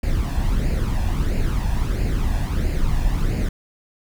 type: noise with flanger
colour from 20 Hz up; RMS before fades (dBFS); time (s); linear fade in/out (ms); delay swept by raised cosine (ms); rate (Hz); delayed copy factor
brown; -20; 0.03-3.49; 5; 0.42 to 1.18; 1.5; +0.6
effects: none